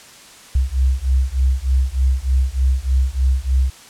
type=beating tone pair; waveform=sine; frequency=63.9 / 67.2 Hz; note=C2 / C2; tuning=-40 / +47 cents; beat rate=3.3 Hz; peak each=-17 dBFS; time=0.55-3.7 s; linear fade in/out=5 ms; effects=white hiss -42 dBFS RMS until 3.89 s + low-pass 9000 Hz 12 dB/octave